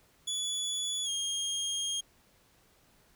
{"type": "tone with pitch glide", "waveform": "25% pulse", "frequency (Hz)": [3421, 3236], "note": ["A7", "G#7"], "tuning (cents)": [-49, -46], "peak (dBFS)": -27, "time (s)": [0.27, 2.01], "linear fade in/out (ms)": 10, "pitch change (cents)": -97, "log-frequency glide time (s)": [1.04, 1.09], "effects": ["pink hiss -65 dBFS RMS until 3.15 s"]}